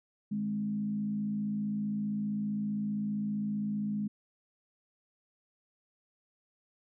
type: tone with frequency modulation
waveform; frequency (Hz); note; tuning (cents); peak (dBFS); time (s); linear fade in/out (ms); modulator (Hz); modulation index
sine; 207.7; G#3; 0; -30; 0.31-4.08; 10; 55.3; 0.47
effects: none